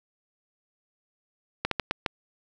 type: slowing click train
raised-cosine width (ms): 0.3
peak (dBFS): -9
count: 5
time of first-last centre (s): 1.65-2.062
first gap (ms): 63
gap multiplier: 1.34
effects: none